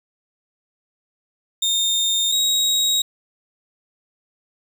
30% pulse tone pair in turn, 3649 / 3795 Hz, A#7 / A#7, -38 / +30 cents, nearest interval minor second, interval 68 cents, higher second, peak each -15 / -14 dBFS, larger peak second, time 1.62-2.32 / 2.32-3.02 s, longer neither, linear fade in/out 5 ms, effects none

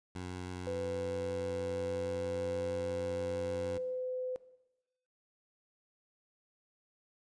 15% pulse tone with vibrato, 90.7 Hz, F#2, 34 cents flat, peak -33 dBFS, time 0.15-3.78 s, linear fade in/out 5 ms, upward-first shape triangle, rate 6.3 Hz, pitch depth 11 cents each way
sine tone with pitch glide, 500 to 508.2 Hz, B4 to B4, +21 to +49 cents, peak -34 dBFS, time 0.67-4.36 s, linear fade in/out 0 ms, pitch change +28 cents, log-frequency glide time 1.61-2.69 s
effects noise-tail reverb RT60 0.9 s tail -17 dB re dry + resampled to 22050 Hz

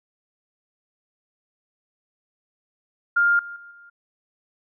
sine tone with level steps, 1404 Hz, F6, 9 cents sharp, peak -15 / -33 / -41 / -45 dBFS, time 3.16-3.9 s, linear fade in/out 10 ms, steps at 3.39 / 3.56 / 3.71 s, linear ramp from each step 2 ms, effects none

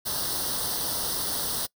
white noise with comb filter, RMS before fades -29 dBFS, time 0.05-1.67 s, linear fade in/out 20 ms, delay 0.21 ms, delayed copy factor +0.85, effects noise-tail reverb RT60 0.1 s tail -23 dB re dry

